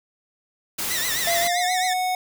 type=noise; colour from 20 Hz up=white; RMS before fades=-27 dBFS; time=0.78-1.48 s; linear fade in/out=10 ms
type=tone with vibrato; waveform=15% pulse; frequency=1890 Hz; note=A#6; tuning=23 cents sharp; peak=-19 dBFS; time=0.9-1.94 s; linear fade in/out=10 ms; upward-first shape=triangle; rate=7.6 Hz; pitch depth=150 cents each way
type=tone with pitch glide; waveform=square; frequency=683 to 736.3 Hz; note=F5 to F#5; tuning=-39 to -9 cents; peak=-22 dBFS; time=1.27-2.15 s; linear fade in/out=2 ms; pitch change=+130 cents; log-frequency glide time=1.38-1.74 s
effects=none